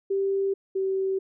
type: tone pair in turn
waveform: sine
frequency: 391.4 / 383.8 Hz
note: G4 / G4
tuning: -3 / -37 cents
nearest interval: unison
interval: 34 cents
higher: first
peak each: -22 / -23 dBFS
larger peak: first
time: 0.1-0.54 / 0.75-1.19 s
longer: neither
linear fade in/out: 10 ms
effects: none